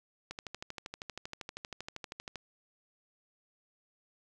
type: click train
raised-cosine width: 0.2 ms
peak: -23 dBFS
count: 27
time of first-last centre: 0.31-2.357 s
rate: 12.7 Hz
effects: none